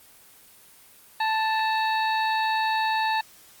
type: harmonic tone with a mistuned harmonic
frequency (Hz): 880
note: A5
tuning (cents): 0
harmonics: 1 / 2 / 3 / 4 / 5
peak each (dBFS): -23 / -29 / -33 / -35 / -37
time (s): 1.2-3.21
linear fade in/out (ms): 5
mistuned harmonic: 4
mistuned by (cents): +140
effects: white hiss -52 dBFS RMS until 3.6 s + Opus 24 kbps